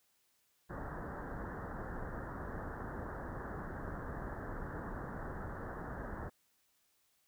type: low-pass noise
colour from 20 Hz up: pink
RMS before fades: -43 dBFS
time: 0.69-6.3 s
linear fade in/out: 20 ms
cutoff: 1800 Hz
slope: 96 dB/octave
effects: white hiss -75 dBFS RMS until 7.27 s